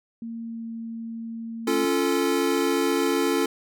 sine tone with pitch glide, 229.6 to 228.1 Hz, A#3 to A#3, -26 to -37 cents, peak -31 dBFS, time 0.22-1.85 s, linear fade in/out 2 ms, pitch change -11 cents, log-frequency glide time 0.43-0.64 s
square chord, Db augmented, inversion none, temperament equal with one note detuned, 277.2 / 345.4 / 440 Hz, Db4 / F4 / A4, 0 / -19 / 0 cents, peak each -26 dBFS, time 1.67-3.46 s, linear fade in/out 5 ms
effects none

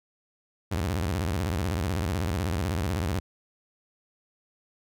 sawtooth tone with vibrato, 86.4 Hz, F2, 18 cents flat, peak -22 dBFS, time 0.71-3.2 s, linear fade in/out 10 ms, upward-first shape square, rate 16 Hz, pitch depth 250 cents each way, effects none

